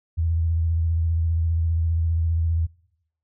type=tone with vibrato; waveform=sine; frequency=82.41 Hz; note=E2; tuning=in tune; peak=-19 dBFS; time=0.17-2.67 s; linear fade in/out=20 ms; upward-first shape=square; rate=15 Hz; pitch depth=33 cents each way; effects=noise-tail reverb RT60 0.8 s tail -24 dB re dry